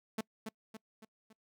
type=tone with echo; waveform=sawtooth; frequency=220 Hz; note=A3; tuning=in tune; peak=-29 dBFS; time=0.18-0.21 s; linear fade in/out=5 ms; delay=280 ms; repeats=4; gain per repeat=-6 dB; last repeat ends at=1.33 s; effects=noise-tail reverb RT60 0.1 s tail -26 dB re dry